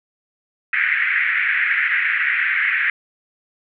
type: band-pass noise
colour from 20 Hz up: white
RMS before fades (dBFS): -19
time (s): 0.73-2.9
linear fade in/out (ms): 2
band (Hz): 1600 to 2200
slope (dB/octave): 48
effects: none